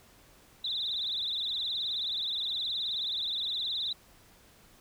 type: tone with vibrato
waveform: sine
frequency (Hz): 3729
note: A#7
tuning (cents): 0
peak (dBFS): -30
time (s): 0.64-3.93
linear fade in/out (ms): 5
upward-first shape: triangle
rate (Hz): 19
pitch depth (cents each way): 160
effects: pink hiss -59 dBFS RMS until 4.8 s